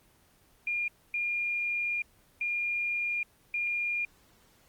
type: tone bursts at uneven times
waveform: sine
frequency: 2413 Hz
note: D7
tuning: 46 cents sharp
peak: -28 dBFS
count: 4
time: 0.67-0.88 / 1.14-2.02 / 2.41-3.23 / 3.54-4.05 s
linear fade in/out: 2 ms
effects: pink hiss -63 dBFS RMS until 4.68 s + Opus 24 kbps